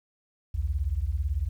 sine beating tone pair, 61.74 / 79.74 Hz, B1 / D#2, 0 / +43 cents, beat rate 18 Hz, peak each -28 dBFS, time 0.54-1.49 s, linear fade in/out 10 ms, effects 10-bit

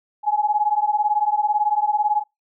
sine beating tone pair, 831 / 849 Hz, G#5 / G#5, +1 / +38 cents, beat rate 18 Hz, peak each -20 dBFS, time 0.23-2.24 s, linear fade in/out 50 ms, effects noise-tail reverb RT60 0.2 s tail -26 dB re dry

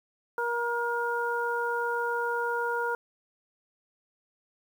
harmonic tone, 473.9 Hz, A#4, 28 cents sharp, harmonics 1 / 2 / 3, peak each -31 / -31 / -31 dBFS, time 0.38-2.95 s, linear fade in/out 2 ms, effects 9-bit

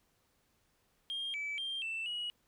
sine tone with pitch steps, 3216 / 2303 / 3183 / 2665 / 2908 Hz, G7 / D7 / G7 / E7 / F#7, +44 / -34 / +26 / +18 / -31 cents, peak -34 dBFS, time 1.1-2.3 s, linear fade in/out 0 ms, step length 240 ms, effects tanh soft clip ceiling -33 dBFS + pink hiss -74 dBFS RMS until 2.47 s

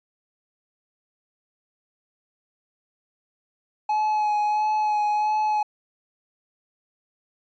triangle tone with vibrato, 847 Hz, G#5, 34 cents sharp, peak -18 dBFS, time 3.89-5.63 s, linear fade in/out 5 ms, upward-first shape sine, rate 1.5 Hz, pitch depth 20 cents each way, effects resampled to 16000 Hz

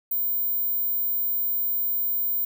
sine tone, 15180 Hz, A#9, 30 cents sharp, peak -22 dBFS, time 0.11-2.45 s, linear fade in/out 5 ms, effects none

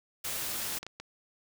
white noise, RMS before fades -35 dBFS, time 0.24-0.79 s, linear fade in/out 10 ms
clicks, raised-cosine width 0.2 ms, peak -24 dBFS, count 6, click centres 0.652 / 0.724 / 0.771 / 0.83 / 0.866 / 1 s
effects none

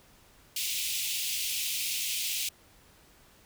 pink high-pass noise, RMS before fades -32 dBFS, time 0.56-2.49 s, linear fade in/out 5 ms, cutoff 2400 Hz, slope 48 dB/octave, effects pink hiss -59 dBFS RMS until 3.45 s

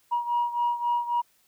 sine beating tone pair, 955 / 958.7 Hz, A#5 / A#5, +42 / +48 cents, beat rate 3.7 Hz, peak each -24 / -28 dBFS, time 0.11-1.22 s, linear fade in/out 20 ms, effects tanh soft clip ceiling -18 dBFS + white hiss -65 dBFS RMS until 1.47 s

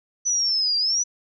sine linear two-way sweep, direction down then up, 6000 to 4714 to 6000 Hz, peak -19 dBFS, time 0.25-1.04 s, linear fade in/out 20 ms, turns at 0.77 s, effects none

